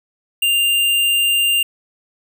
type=tone; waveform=square; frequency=2794 Hz; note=F7; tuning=in tune; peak=-14 dBFS; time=0.42-1.63 s; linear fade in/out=5 ms; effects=none